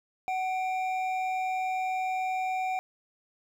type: tone pair together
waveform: triangle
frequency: 748.3 / 2372 Hz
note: F#5 / D7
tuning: +19 / +17 cents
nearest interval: octave + minor sixth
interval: 1998 cents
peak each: -26 / -36 dBFS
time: 0.28-2.79 s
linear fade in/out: 0 ms
effects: none